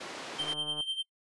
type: band-pass noise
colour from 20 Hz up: pink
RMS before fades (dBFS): -42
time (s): 0-0.54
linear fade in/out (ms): 10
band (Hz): 330 to 5300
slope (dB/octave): 12
type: tone with tremolo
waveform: triangle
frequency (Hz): 3136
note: G7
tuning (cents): 0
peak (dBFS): -27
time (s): 0.38-1.03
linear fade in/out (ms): 20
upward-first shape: sine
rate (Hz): 10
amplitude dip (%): 75
type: click train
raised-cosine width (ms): 1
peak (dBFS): -31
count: 62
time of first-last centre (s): 0.4-0.807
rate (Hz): 150
effects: noise-tail reverb RT60 0.1 s tail -24 dB re dry + resampled to 24000 Hz